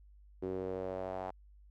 sawtooth tone with band-pass filter sweep, 93.4 Hz, F#2, 17 cents sharp, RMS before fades -39 dBFS, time 0.42-1.31 s, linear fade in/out 10 ms, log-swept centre 370 to 770 Hz, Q 3.5, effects added 50 Hz sine -56 dBFS peak until 1.7 s

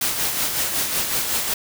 white noise with tremolo, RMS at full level -21 dBFS, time 0.01-1.54 s, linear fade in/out 5 ms, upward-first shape sine, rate 5.4 Hz, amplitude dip 45%, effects none

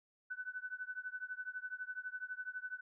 sine tone with tremolo, 1500 Hz, F#6, 23 cents sharp, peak -37 dBFS, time 0.3-2.81 s, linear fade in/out 10 ms, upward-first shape triangle, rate 12 Hz, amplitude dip 100%, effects none

